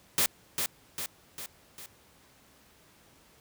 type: noise with echo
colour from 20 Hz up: white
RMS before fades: -25 dBFS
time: 0.18-0.26 s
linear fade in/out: 0 ms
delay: 400 ms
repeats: 4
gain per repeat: -5 dB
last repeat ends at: 1.86 s
effects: pink hiss -60 dBFS RMS until 3.4 s + high-pass 60 Hz 12 dB/octave